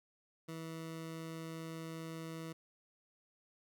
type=tone; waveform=20% pulse; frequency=162.5 Hz; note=E3; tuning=24 cents flat; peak=-38 dBFS; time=0.48-2.53 s; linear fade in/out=10 ms; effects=none